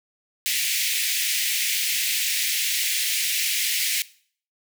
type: high-pass noise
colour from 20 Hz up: pink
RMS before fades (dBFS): -24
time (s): 0.46-4.02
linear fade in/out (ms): 0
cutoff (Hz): 2000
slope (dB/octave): 48
effects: noise-tail reverb RT60 0.5 s tail -19 dB re dry